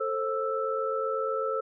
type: tone cluster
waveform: sine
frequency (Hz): 442.9 / 531 / 1321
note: A4 / C5 / E6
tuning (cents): +11 / +25 / +3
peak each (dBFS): -31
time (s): 0-1.61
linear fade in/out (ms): 10
effects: none